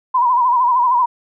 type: tone with vibrato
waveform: sine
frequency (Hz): 987.8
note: B5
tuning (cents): 0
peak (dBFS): -11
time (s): 0.14-1.06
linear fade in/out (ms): 10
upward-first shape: sine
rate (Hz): 13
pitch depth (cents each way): 80
effects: none